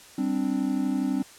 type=chord; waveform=triangle; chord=G suspended fourth; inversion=none; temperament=equal; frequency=196 / 261.6 / 293.7 Hz; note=G3 / C4 / D4; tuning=0 / 0 / 0 cents; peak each=-28 / -24 / -27 dBFS; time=0.18-1.23 s; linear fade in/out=5 ms; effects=white hiss -49 dBFS RMS until 1.38 s + low-pass 10000 Hz 12 dB/octave